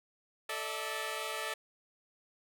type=chord; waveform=10% pulse; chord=A suspended fourth; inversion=none; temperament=equal with one note detuned; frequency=440 / 587.3 / 648.3 Hz; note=A4 / D5 / E5; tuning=0 / 0 / -29 cents; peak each=-32 dBFS; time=0.49-1.54 s; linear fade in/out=5 ms; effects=none